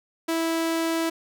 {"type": "tone", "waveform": "sawtooth", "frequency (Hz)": 328.3, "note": "E4", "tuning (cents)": -7, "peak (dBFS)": -19, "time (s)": [0.28, 1.1], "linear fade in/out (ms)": 10, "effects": []}